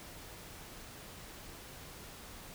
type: silence
effects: pink hiss -50 dBFS RMS until 2.54 s